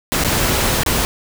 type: noise with dropouts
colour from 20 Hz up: pink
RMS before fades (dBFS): -17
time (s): 0.12-1.05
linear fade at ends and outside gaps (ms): 0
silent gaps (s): 0.238-0.247 / 0.834-0.862
effects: none